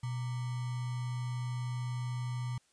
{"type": "tone with sample-and-hold", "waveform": "sine", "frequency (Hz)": 123.47, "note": "B2", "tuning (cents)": 0, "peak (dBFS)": -33, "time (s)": [0.03, 2.58], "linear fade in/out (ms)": 5, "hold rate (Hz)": 1050, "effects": ["white hiss -70 dBFS RMS until 2.72 s", "resampled to 22050 Hz"]}